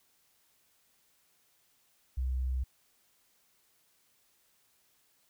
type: tone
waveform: sine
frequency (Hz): 64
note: C2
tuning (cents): -38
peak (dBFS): -29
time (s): 2.17-2.64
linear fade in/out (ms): 10
effects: white hiss -70 dBFS RMS until 5.29 s